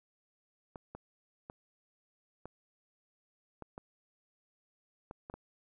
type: clicks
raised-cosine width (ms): 1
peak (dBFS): -30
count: 9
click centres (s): 0.758 / 0.95 / 1.499 / 2.456 / 3.623 / 3.779 / 5.111 / 5.299 / 5.34
effects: none